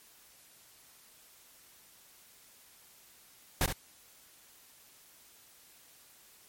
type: noise with echo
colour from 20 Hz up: pink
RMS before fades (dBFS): -27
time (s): 3.61-3.66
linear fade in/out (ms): 2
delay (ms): 66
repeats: 1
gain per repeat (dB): -7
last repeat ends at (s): 3.726
effects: white hiss -59 dBFS RMS until 6.48 s + MP3 64 kbps